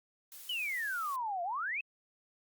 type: noise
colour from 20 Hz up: blue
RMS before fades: -49 dBFS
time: 0.32-1.16 s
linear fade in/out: 0 ms
type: exponential two-way sweep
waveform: sine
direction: down then up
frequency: 3065 to 675 to 2671 Hz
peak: -33 dBFS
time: 0.49-1.81 s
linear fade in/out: 5 ms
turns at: 1.43 s
effects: Opus 48 kbps